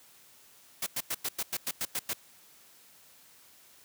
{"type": "noise bursts", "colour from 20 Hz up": "white", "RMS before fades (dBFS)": -32, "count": 10, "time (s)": [0.82, 2.134], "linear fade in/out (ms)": 5, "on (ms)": 45, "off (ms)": 96, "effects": ["white hiss -58 dBFS RMS until 3.84 s", "high-pass 80 Hz 12 dB/octave"]}